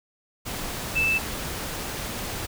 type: tone in noise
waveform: sine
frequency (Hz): 2637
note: E7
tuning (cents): 0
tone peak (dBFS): -20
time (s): 0.95-1.19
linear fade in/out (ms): 20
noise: pink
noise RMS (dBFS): -32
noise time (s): 0.45-2.47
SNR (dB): +9
effects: none